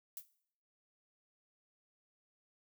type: noise with exponential decay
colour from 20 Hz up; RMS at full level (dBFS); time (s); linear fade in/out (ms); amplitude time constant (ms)
violet; -40; 0.17-0.27; 1; 21
effects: noise-tail reverb RT60 0.6 s tail -17 dB re dry